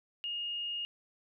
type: tone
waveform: sine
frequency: 2850 Hz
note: F7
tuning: 34 cents sharp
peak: -34 dBFS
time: 0.24-0.85 s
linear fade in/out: 0 ms
effects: none